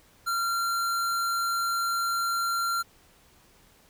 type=tone; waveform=square; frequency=1375 Hz; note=F6; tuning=27 cents flat; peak=-26 dBFS; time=0.26-2.83 s; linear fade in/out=20 ms; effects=pink hiss -59 dBFS RMS until 3.89 s